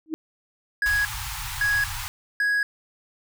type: tone with exponential growth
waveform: sine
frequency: 316.1 Hz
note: D#4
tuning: 27 cents sharp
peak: -20 dBFS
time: 0.06-0.14 s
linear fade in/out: 0 ms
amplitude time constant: 16 ms
type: tone bursts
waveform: triangle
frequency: 1661.2 Hz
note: G#6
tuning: in tune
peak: -18 dBFS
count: 3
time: 0.82-2.63 s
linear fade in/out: 2 ms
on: 230 ms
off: 560 ms
type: band-stop noise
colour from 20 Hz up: pink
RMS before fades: -32 dBFS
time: 0.86-2.08 s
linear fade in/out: 0 ms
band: 130 to 790 Hz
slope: 96 dB/octave
effects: none